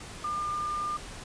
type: tone in noise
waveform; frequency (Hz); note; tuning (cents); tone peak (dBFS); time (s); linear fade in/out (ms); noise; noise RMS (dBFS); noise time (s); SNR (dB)
sine; 1202; D6; +40; -29; 0.24-0.97; 5; pink; -43; 0-1.24; +11
effects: resampled to 22050 Hz